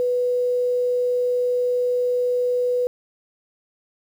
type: tone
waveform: sine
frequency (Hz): 493.9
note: B4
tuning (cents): 0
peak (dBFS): -18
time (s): 0-2.87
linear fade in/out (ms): 0
effects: 8-bit